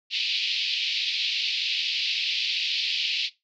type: band-pass noise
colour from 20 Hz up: pink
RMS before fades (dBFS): -27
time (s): 0.1-3.3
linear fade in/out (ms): 50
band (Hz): 2500 to 4700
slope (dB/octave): 48
effects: noise-tail reverb RT60 0.2 s tail -18 dB re dry